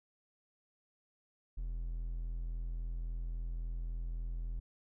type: tone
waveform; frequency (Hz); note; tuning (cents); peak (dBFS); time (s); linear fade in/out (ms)
triangle; 41.82; E1; +26; -34; 1.57-4.6; 10
effects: none